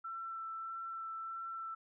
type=tone with vibrato; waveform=sine; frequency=1337 Hz; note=E6; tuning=24 cents sharp; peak=-40 dBFS; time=0.04-1.75 s; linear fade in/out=10 ms; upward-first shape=sine; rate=1.6 Hz; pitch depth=11 cents each way; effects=none